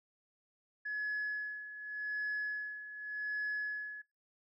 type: tone with tremolo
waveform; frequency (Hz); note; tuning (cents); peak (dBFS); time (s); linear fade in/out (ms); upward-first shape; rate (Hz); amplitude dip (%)
sine; 1697; G#6; +37; -32; 0.85-4.02; 10; sine; 0.86; 75
effects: noise-tail reverb RT60 0.3 s tail -26 dB re dry + tanh soft clip ceiling -31 dBFS